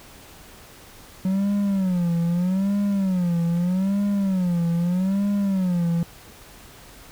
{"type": "tone with vibrato", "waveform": "triangle", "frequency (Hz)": 185, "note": "F#3", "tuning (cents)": 0, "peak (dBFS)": -17, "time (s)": [1.25, 6.03], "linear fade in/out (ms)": 2, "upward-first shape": "sine", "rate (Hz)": 0.8, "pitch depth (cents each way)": 160, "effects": ["pink hiss -46 dBFS RMS until 7.11 s"]}